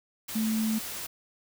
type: tone in noise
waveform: sine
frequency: 220 Hz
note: A3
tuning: in tune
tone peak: -25 dBFS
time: 0.35-0.79 s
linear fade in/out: 10 ms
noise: white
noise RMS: -37 dBFS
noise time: 0.28-1.07 s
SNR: +9 dB
effects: none